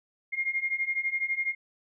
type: beating tone pair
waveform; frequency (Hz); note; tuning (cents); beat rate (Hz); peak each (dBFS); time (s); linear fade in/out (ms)
sine; 2122 / 2134; C7 / C7; +24 / +34; 12; -31 / -29; 0.32-1.55; 20
effects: none